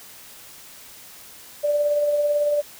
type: tone with tremolo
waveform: sine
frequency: 587 Hz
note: D5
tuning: 1 cent flat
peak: -16 dBFS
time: 1.63-2.62 s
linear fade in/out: 20 ms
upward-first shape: triangle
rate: 18 Hz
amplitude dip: 40%
effects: white hiss -44 dBFS RMS until 2.79 s